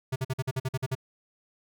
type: tone bursts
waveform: square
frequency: 130.81 Hz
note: C3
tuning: in tune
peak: -27 dBFS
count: 10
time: 0.12-0.952 s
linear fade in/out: 10 ms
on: 40 ms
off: 48 ms
effects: none